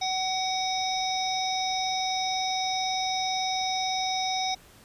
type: harmonic tone with a mistuned harmonic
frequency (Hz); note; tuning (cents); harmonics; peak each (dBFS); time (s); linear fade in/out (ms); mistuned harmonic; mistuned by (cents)
753; F#5; +30; 1 / 3 / 5 / 7 / 8; -28 / -36 / -32 / -34 / -39; 0.01-4.55; 10; 8; -57
effects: pink hiss -54 dBFS RMS until 4.84 s + resampled to 32000 Hz